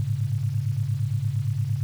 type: tone cluster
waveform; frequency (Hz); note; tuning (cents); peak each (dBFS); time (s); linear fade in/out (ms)
sine; 102.4 / 111.1 / 138; G#2 / A2 / C#3; -24 / +17 / -7; -27; 0-1.83; 0
effects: 8-bit